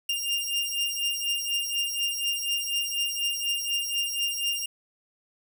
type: beating tone pair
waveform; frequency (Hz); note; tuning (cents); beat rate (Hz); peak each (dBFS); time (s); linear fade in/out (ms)
sawtooth; 2800 / 2804.1; F7 / F7; +4 / +6; 4.1; -26; 0.09-4.66; 5
effects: none